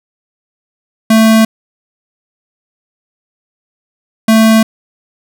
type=tone pair in turn; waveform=square; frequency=221.8 / 221.8 Hz; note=A3 / A3; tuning=+14 / +14 cents; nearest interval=unison; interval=0 cents; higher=neither; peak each=-5 dBFS; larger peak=neither; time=1.1-1.45 / 4.28-4.63 s; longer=neither; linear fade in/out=5 ms; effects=none